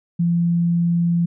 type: tone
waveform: sine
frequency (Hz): 171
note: F3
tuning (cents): -36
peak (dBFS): -15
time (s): 0.19-1.26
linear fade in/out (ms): 10
effects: none